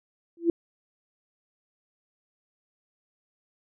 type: tone with exponential growth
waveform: sine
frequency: 338 Hz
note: E4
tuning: 43 cents sharp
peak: -14 dBFS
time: 0.37-0.5 s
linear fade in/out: 2 ms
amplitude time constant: 27 ms
effects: none